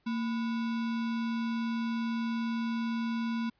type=tone with sample-and-hold; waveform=sine; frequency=229.4 Hz; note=A#3; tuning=28 cents flat; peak=-29 dBFS; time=0.06-3.5 s; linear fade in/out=10 ms; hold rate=1225 Hz; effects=pink hiss -73 dBFS RMS until 3.59 s + resampled to 11025 Hz